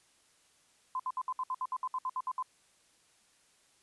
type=tone bursts; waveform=sine; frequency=1024 Hz; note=C6; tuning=38 cents flat; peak=-31 dBFS; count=14; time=0.95-2.426 s; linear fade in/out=2 ms; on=46 ms; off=64 ms; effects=white hiss -67 dBFS RMS until 3.82 s + resampled to 24000 Hz